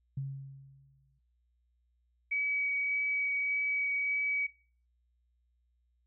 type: tone with exponential decay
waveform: sine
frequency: 136.6 Hz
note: C#3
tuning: 25 cents flat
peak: -31 dBFS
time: 0.17-1.19 s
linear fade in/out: 5 ms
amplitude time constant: 220 ms
type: tone with vibrato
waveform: sine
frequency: 2272 Hz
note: C#7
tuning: 42 cents sharp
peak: -29 dBFS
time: 2.31-4.47 s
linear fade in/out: 10 ms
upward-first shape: triangle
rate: 1.7 Hz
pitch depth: 9 cents each way
effects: noise-tail reverb RT60 0.4 s tail -17 dB re dry + added 60 Hz sine -70 dBFS peak until 6.06 s